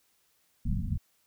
pink low-pass noise, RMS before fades -30 dBFS, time 0.65-0.98 s, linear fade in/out 10 ms, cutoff 240 Hz, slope 96 dB/octave, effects white hiss -70 dBFS RMS until 1.26 s

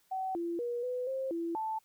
sine tone with pitch steps, 758 / 340.5 / 479.3 / 499.2 / 530 / 335.8 / 879 Hz, F#5 / F4 / A#4 / B4 / C5 / E4 / A5, +42 / -44 / +48 / +19 / +22 / +32 / -2 cents, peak -32 dBFS, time 0.11-1.79 s, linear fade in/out 10 ms, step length 240 ms, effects white hiss -70 dBFS RMS until 1.84 s

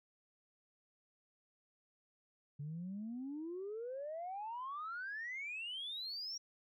sine exponential sweep, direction up, 140.5 to 5700 Hz, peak -40 dBFS, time 2.59-6.38 s, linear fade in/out 10 ms, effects tanh soft clip ceiling -37 dBFS

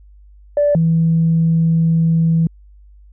sine tone pair in turn, 583 / 163.93 Hz, D5 / E3, -13 / -9 cents, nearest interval octave + minor seventh, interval 2196 cents, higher first, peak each -10 dBFS, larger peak neither, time 0.57-0.75 / 0.75-2.47 s, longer second, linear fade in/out 2 ms, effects tanh soft clip ceiling -6 dBFS + added 50 Hz sine -41 dBFS peak until 3.12 s

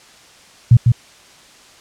sine tone with echo, 118.8 Hz, A#2, 33 cents sharp, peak -3 dBFS, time 0.71-0.77 s, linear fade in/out 5 ms, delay 150 ms, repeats 1, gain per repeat -4 dB, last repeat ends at 0.92 s, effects white hiss -45 dBFS RMS until 1.8 s + low-pass 7000 Hz 12 dB/octave

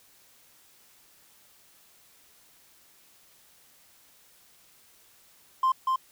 triangle tone with echo, 1046.5 Hz, C6, in tune, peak -17 dBFS, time 5.63-5.72 s, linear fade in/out 5 ms, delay 240 ms, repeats 1, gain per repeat -3 dB, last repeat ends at 5.96 s, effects tanh soft clip ceiling -16 dBFS + white hiss -59 dBFS RMS until 6.11 s

